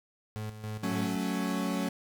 35% pulse tone with tremolo, 107.6 Hz, A2, 38 cents flat, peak -33 dBFS, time 0.36-1.16 s, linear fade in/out 0 ms, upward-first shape square, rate 3.6 Hz, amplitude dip 55%
40% pulse chord, F# minor, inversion none, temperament equal, 185 / 220 / 277.2 Hz, F#3 / A3 / C#4, 0 / 0 / 0 cents, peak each -32 / -34 / -33 dBFS, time 0.83-1.89 s, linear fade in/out 5 ms
effects 9-bit

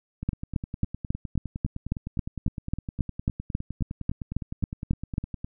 two click trains, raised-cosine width 5 ms, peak -12 / -20 dBFS, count 19 / 52, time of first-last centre 0.29-5.181 / 0.23-5.445 s, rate 3.68 / 9.78 Hz, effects none

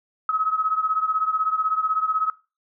sine beating tone pair, 1275 / 1291 Hz, D#6 / E6, +42 / -37 cents, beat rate 16 Hz, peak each -21 / -25 dBFS, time 0.29-2.3 s, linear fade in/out 2 ms, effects noise-tail reverb RT60 0.3 s tail -20 dB re dry

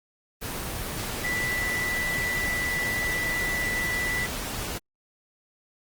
sine tone in noise, 1975.5 Hz, B6, in tune, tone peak -26 dBFS, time 1.23-4.27 s, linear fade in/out 20 ms, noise pink, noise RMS -32 dBFS, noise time 0.41-4.79 s, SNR +3 dB, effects Opus 24 kbps

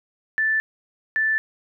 sine tone pair in turn, 1760 / 1760 Hz, A6 / A6, 0 / 0 cents, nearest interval unison, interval 0 cents, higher neither, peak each -18 dBFS, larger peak neither, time 0.38-0.6 / 1.16-1.38 s, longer neither, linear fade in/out 0 ms, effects none

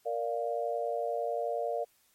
sine chord, Bb major, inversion none, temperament equal, 466.2 / 587.3 / 698.5 Hz, Bb4 / D5 / F5, 0 / 0 / 0 cents, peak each -34 dBFS, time 0.05-1.85 s, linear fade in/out 20 ms, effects white hiss -68 dBFS RMS until 2.14 s + MP3 64 kbps

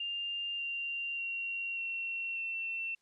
sine tone with pitch steps, 2800 / 2774 / 2749 / 2723 / 2698 Hz, F7 / F7 / F7 / F7 / E7, +4 / -12 / -28 / -44 / +40 cents, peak -34 dBFS, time 0-2.95 s, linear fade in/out 5 ms, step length 590 ms, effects white hiss -75 dBFS RMS until 3.01 s + low-pass 7000 Hz 12 dB/octave

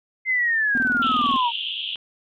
sine linear sweep, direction down, 2093 to 911 Hz, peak -18 dBFS, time 0.25-1.52 s, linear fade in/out 50 ms
triangle tone bursts, 246.9 Hz, B3, in tune, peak -22 dBFS, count 13, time 0.75-1.363 s, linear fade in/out 0 ms, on 25 ms, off 24 ms
white band-pass noise, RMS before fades -29 dBFS, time 1.02-1.96 s, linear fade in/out 5 ms, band 2800 to 3400 Hz, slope 96 dB/octave
clicks, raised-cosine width 0.3 ms, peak -27 dBFS, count 2, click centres 1.3 / 1.958 s
effects none

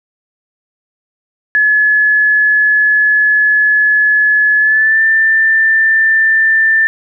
sine tone with pitch glide, 1707 to 1780.5 Hz, G#6 to A6, +47 to +20 cents, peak -7 dBFS, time 1.55-6.87 s, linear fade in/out 0 ms, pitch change +73 cents, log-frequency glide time 4.58-5.02 s, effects none

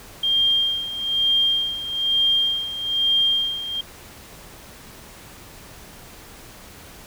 sine tone with tremolo, 3200 Hz, G7, 35 cents sharp, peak -15 dBFS, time 0.23-3.81 s, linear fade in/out 5 ms, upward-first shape sine, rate 1.1 Hz, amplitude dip 75%, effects pink hiss -43 dBFS RMS until 7.06 s

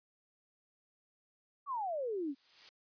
sine exponential sweep, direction down, 1179 to 261.6 Hz, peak -34 dBFS, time 1.66-2.35 s, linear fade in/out 50 ms
blue noise with exponential growth, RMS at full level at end -45 dBFS, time 2.04-2.69 s, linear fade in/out 0 ms, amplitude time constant 140 ms
effects resampled to 11025 Hz

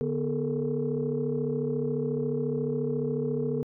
sine tone cluster, 146.3 / 244.4 / 423.9 / 458.1 Hz, D3 / B3 / G#4 / A#4, -6 / -18 / +35 / -30 cents, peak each -31 dBFS, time 0.01-3.63 s, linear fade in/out 0 ms, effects tanh soft clip ceiling -18 dBFS

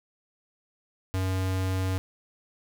square tone, 94 Hz, F#2, 28 cents sharp, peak -26 dBFS, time 1.14-1.98 s, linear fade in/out 0 ms, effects none

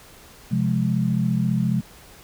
sine chord, F minor, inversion second, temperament equal with one note detuned, 130.81 / 174.61 / 209.3 Hz, C3 / F3 / Ab3, 0 / 0 / +14 cents, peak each -23 dBFS, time 0.51-1.81 s, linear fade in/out 10 ms, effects pink hiss -47 dBFS RMS until 2.23 s

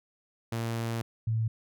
sawtooth / sine tone pair in turn, 115 / 111.86 Hz, A#2 / A2, -23 / +29 cents, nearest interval unison, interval 48 cents, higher first, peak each -26 / -25 dBFS, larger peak second, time 0.52-1.02 / 1.27-1.48 s, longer first, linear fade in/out 5 ms, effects none

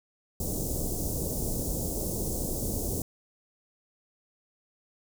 pink band-stop noise, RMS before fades -31 dBFS, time 0.4-3.02 s, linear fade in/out 2 ms, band 580 to 6600 Hz, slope 24 dB/octave, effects none

